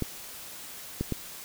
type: clicks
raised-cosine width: 3 ms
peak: -15 dBFS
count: 3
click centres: 0.023 / 1.01 / 1.123 s
effects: white hiss -43 dBFS RMS until 1.44 s